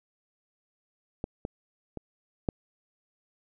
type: clicks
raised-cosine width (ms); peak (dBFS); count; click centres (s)
2; -18 / -19 / -23 / -13; 4; 1.241 / 1.451 / 1.973 / 2.488
effects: none